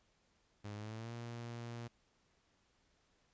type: tone with pitch glide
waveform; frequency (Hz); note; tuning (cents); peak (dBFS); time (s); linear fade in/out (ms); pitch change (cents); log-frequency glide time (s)
sawtooth; 103.83 to 117.9; G#2 to A#2; 0 to +20; -40; 0.64-1.88; 10; +220; 0.75-1.13
effects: pink hiss -75 dBFS RMS until 3.33 s + resampled to 16000 Hz